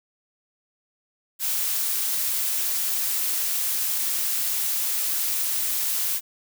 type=noise; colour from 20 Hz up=blue; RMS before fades=-25 dBFS; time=1.39-6.21 s; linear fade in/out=50 ms; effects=none